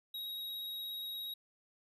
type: tone with vibrato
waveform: square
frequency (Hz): 3806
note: A#7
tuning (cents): +35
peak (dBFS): -40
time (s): 0.14-1.34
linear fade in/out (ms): 5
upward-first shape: sine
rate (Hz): 17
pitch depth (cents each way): 11
effects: none